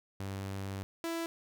sawtooth tone pair in turn, 97.5 / 332.4 Hz, G2 / E4, -9 / +15 cents, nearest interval octave + major sixth, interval 2124 cents, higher second, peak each -33 / -30 dBFS, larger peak second, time 0.2-0.83 / 1.04-1.26 s, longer first, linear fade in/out 0 ms, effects none

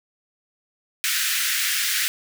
pink high-pass noise, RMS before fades -23 dBFS, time 1.04-2.08 s, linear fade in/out 0 ms, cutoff 1500 Hz, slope 48 dB/octave, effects none

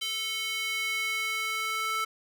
square tone with high-pass filter sweep, 440 Hz, A4, in tune, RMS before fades -31 dBFS, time 0.01-2.05 s, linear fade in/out 10 ms, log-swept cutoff 3000 to 1500 Hz, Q 3.1, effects none

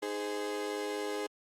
35% pulse chord, Ab major, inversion second, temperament equal with one note detuned, 311.1 / 415.3 / 516.6 Hz, Eb4 / Ab4 / C5, 0 / 0 / -22 cents, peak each -39 / -34 / -39 dBFS, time 0.02-1.27 s, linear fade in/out 10 ms, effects low-pass 11000 Hz 12 dB/octave + Opus 48 kbps

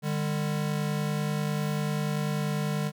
square tone pair together, 149.9 / 200.1 Hz, D3 / G3, +36 / +36 cents, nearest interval perfect fourth, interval 500 cents, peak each -29 / -32 dBFS, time 0.02-2.92 s, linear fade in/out 50 ms, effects none

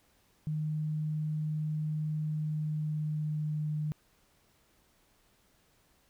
sine tone with pitch glide, 153.7 to 151.93 Hz, D#3 to D#3, -21 to -41 cents, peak -30 dBFS, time 0.47-3.92 s, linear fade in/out 0 ms, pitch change -20 cents, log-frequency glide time 2.24-3.76 s, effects pink hiss -68 dBFS RMS until 6.09 s

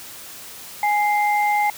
sine tone pair together, 830.6 / 2093 Hz, G#5 / C7, 0 / 0 cents, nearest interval octave + major third, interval 1600 cents, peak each -17 / -23 dBFS, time 0.83-1.7 s, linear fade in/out 2 ms, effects white hiss -38 dBFS RMS until 1.77 s + high-pass 60 Hz 12 dB/octave

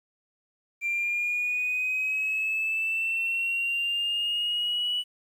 triangle linear sweep, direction up, 2364 to 2954 Hz, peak -22 dBFS, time 0.81-5.04 s, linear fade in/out 50 ms, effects tanh soft clip ceiling -22 dBFS + 10-bit

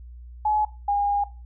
sine tone pair in turn, 849 / 813 Hz, G#5 / G#5, +38 / -37 cents, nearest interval minor second, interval 75 cents, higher first, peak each -19 dBFS, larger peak neither, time 0.45-0.65 / 0.88-1.24 s, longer second, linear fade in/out 5 ms, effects noise-tail reverb RT60 0.3 s tail -17 dB re dry + added 60 Hz sine -39 dBFS peak until 1.45 s

